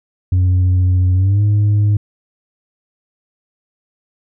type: tone with pitch glide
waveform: sine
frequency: 91.4 to 103.79 Hz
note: F#2 to G#2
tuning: -21 to -1 cents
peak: -7 dBFS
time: 0.32-1.97 s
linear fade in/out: 5 ms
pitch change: +220 cents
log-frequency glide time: 1.14-1.42 s
effects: tanh soft clip ceiling -9 dBFS